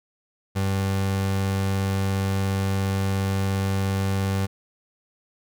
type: tone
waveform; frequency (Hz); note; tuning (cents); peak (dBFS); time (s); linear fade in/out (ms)
30% pulse; 97.1; G2; -16; -19; 0.55-4.47; 20
effects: none